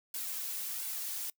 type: noise with flanger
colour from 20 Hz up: blue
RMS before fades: -38 dBFS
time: 0.14-1.3 s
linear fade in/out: 2 ms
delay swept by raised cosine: 1.6 to 3.3 ms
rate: 1.4 Hz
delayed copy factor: -0.6
effects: noise-tail reverb RT60 0.1 s tail -23 dB re dry